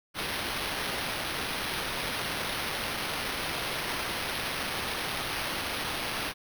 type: noise with sample-and-hold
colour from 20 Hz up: blue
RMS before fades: -33 dBFS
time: 0.14-6.34 s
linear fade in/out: 50 ms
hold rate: 7350 Hz
effects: none

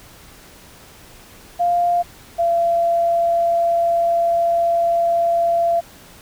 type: tone pair in turn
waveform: sine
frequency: 698.5 / 681 Hz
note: F5 / F5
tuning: 0 / -44 cents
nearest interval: unison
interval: 44 cents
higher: first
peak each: -14 dBFS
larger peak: neither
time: 1.59-2.03 / 2.38-5.81 s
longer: second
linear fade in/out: 20 ms
effects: pink hiss -44 dBFS RMS until 6.21 s

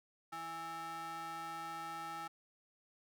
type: ring-modulated tone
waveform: square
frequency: 246.5 Hz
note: B3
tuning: 3 cents flat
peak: -40 dBFS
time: 0.32-2.28 s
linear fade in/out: 10 ms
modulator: 1070 Hz
effects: none

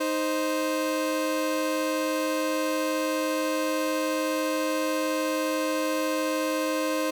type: tone pair together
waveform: 30% pulse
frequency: 311.2 / 523.3 Hz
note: D#4 / C5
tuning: 0 / 0 cents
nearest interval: major sixth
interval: 900 cents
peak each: -25 dBFS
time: 0-7.11 s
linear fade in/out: 10 ms
effects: none

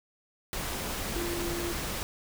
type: tone in noise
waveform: sine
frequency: 344.6 Hz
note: F4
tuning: 23 cents flat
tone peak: -33 dBFS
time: 1.16-1.72 s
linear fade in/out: 0 ms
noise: pink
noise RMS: -34 dBFS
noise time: 0.53-2.03 s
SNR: -2 dB
effects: none

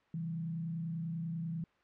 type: tone with frequency modulation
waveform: sine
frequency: 164.81 Hz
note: E3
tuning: in tune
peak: -35 dBFS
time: 0.14-1.64 s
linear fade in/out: 2 ms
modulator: 30.2 Hz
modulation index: 0.48
effects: white hiss -69 dBFS RMS until 1.83 s + low-pass 2000 Hz 12 dB/octave

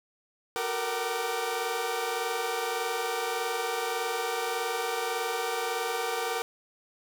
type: tone cluster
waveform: sawtooth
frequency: 372.2 / 448.6 / 470.3 / 761 / 1187 Hz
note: F#4 / A4 / A#4 / F#5 / D6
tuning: +10 / +34 / +15 / +48 / +18 cents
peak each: -38 / -33 / -29 / -30 / -33 dBFS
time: 0.56-6.42 s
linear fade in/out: 0 ms
effects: none

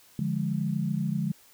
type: chord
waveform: sine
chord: D diminished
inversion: none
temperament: equal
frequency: 146.83 / 174.61 / 207.7 Hz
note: D3 / F3 / Ab3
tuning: 0 / 0 / 0 cents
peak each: -30 dBFS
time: 0.19-1.32 s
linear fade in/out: 2 ms
effects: white hiss -57 dBFS RMS until 1.53 s

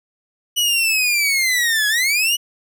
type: linear two-way sweep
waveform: sawtooth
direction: down then up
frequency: 2960 to 1661.2 to 2960 Hz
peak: -12 dBFS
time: 0.56-2.37 s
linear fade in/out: 20 ms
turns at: 1.88 s
effects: none

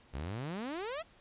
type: exponential sweep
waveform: sawtooth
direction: up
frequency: 61.1 to 690 Hz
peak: -33 dBFS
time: 0.13-1.03 s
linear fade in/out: 20 ms
effects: pink hiss -62 dBFS RMS until 1.2 s + resampled to 8000 Hz

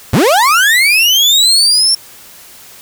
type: linear sweep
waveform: 35% pulse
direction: up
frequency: 81.1 to 5490 Hz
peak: -5 dBFS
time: 0.13-1.95 s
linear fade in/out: 5 ms
effects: white hiss -37 dBFS RMS until 2.81 s

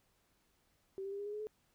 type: tone with pitch steps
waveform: sine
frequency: 386.5 / 393.3 / 400.1 / 407.1 / 414.2 / 421.5 / 428.8 Hz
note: G4 / G4 / G4 / G#4 / G#4 / G#4 / A4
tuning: -24 / +6 / +35 / -35 / -5 / +26 / -45 cents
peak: -39 dBFS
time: 0.98-1.47 s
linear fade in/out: 0 ms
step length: 70 ms
effects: pink hiss -75 dBFS RMS until 1.74 s

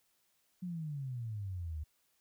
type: exponential sweep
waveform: sine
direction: down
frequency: 185 to 73.5 Hz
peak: -37 dBFS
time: 0.62-1.84 s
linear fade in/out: 10 ms
effects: white hiss -75 dBFS RMS until 2.2 s

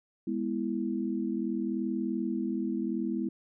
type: chord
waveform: sine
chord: E major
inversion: first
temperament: equal with one note detuned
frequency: 206.2 / 246.9 / 329.6 Hz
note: G#3 / B3 / E4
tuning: -12 / 0 / 0 cents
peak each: -33 dBFS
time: 0.27-3.29 s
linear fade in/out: 5 ms
effects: none

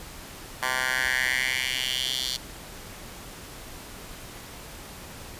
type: tone with high-pass filter sweep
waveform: 10% pulse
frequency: 128.8 Hz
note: C3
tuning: 27 cents flat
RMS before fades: -27 dBFS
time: 0.62-2.37 s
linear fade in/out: 10 ms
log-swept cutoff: 1200 to 4000 Hz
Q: 3.5
effects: pink hiss -42 dBFS RMS until 5.39 s + resampled to 32000 Hz

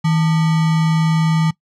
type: tone with sample-and-hold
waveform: sine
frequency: 160.7 Hz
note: E3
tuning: 44 cents flat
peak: -12 dBFS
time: 0.04-1.51 s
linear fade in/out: 10 ms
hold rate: 1050 Hz
effects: noise-tail reverb RT60 0.1 s tail -21 dB re dry + low-pass 6000 Hz 12 dB/octave

